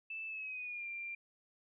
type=tone with pitch glide; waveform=sine; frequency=2637 to 2377 Hz; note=E7 to D7; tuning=0 to +20 cents; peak=-40 dBFS; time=0.1-1.15 s; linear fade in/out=5 ms; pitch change=-180 cents; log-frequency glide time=0.27-0.88 s; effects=none